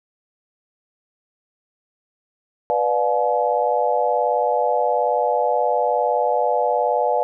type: chord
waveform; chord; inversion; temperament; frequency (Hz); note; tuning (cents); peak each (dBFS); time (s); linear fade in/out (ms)
sine; B diminished seventh; none; just; 493.9 / 592.7 / 711.2 / 853.4; B4 / D5 / F5 / Ab5; 0 / +16 / +31 / +47; -22; 2.7-7.23; 0
effects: none